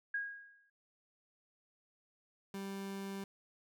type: tone with exponential decay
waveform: sine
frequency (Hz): 1639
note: G#6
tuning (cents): -23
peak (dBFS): -32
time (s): 0.14-0.7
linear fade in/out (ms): 5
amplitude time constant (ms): 120
type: tone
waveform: 30% pulse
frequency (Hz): 196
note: G3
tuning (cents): 0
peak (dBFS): -38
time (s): 2.54-3.24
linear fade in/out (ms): 2
effects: none